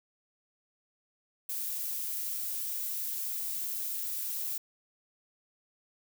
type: noise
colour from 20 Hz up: violet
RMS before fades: -35 dBFS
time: 1.49-4.58 s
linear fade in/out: 5 ms
effects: none